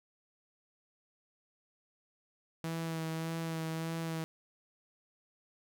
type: tone with vibrato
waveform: sawtooth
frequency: 162.8 Hz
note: E3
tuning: 21 cents flat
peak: -31 dBFS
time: 2.64-4.24 s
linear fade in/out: 0 ms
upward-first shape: sine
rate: 1.7 Hz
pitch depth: 20 cents each way
effects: none